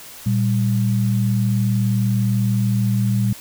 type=tone pair together; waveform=sine; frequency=117 / 196.6 Hz; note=A#2 / G3; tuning=+7 / +5 cents; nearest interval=major sixth; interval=898 cents; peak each=-17 / -20 dBFS; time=0.26-3.33 s; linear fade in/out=5 ms; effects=white hiss -39 dBFS RMS until 3.4 s